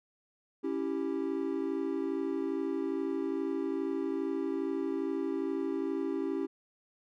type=chord; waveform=triangle; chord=C# diminished; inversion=none; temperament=equal; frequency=277.2 / 329.6 / 392 Hz; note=C#4 / E4 / G4; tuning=0 / 0 / 0 cents; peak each=-33 dBFS; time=0.63-6.47 s; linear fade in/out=20 ms; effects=none